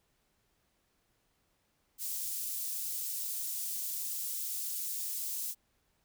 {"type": "high-pass noise", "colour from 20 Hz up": "white", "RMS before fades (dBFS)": -37, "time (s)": [1.98, 5.55], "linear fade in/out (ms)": 50, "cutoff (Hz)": 6600, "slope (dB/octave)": 12, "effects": ["pink hiss -75 dBFS RMS until 6.04 s"]}